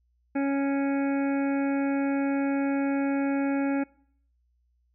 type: harmonic tone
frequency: 277.2 Hz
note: C#4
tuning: in tune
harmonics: 1 / 2 / 3 / 5 / 6 / 7 / 8 / 9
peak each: -24 / -33 / -36 / -41 / -41 / -51 / -43 / -47 dBFS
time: 0.35-3.84 s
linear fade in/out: 10 ms
effects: noise-tail reverb RT60 0.6 s tail -23 dB re dry + added 60 Hz sine -66 dBFS peak until 4.94 s